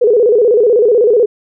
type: tone with vibrato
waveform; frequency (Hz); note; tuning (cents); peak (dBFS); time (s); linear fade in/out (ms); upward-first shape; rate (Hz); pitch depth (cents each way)
sine; 452.6; A4; +49; -6; 0.01-1.26; 10; square; 16; 130
effects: none